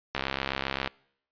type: click train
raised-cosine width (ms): 0.3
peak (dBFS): -12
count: 50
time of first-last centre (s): 0.15-0.875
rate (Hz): 67.6
effects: noise-tail reverb RT60 0.7 s tail -25 dB re dry + resampled to 11025 Hz